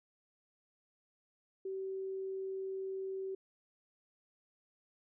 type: tone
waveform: sine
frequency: 383.3 Hz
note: G4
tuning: 39 cents flat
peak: -37 dBFS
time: 1.65-3.35 s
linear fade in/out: 5 ms
effects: none